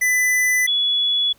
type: tone pair in turn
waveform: square / sine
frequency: 2000 / 3398 Hz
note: B6 / G#7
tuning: +21 / +39 cents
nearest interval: major sixth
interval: 918 cents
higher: second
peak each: -16 / -16 dBFS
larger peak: neither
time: 0.01-0.67 / 0.67-1.33 s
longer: neither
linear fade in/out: 10 ms
effects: pink hiss -56 dBFS RMS until 1.38 s